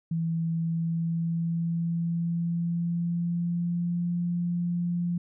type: tone with pitch glide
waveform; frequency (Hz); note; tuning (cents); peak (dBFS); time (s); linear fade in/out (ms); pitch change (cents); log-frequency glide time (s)
sine; 164.81 to 173.81; E3 to F3; 0 to -8; -25; 0.11-5.18; 5; +92; 0.52-4.09
effects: none